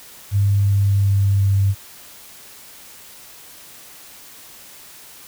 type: tone with pitch steps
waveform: sine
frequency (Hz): 100.2 / 99.62 / 99.05 / 98.48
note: G2 / G2 / G2 / G2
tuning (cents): +38 / +28 / +18 / +8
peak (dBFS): -13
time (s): 0.31-1.75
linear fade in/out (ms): 50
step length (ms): 360
effects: white hiss -42 dBFS RMS until 5.27 s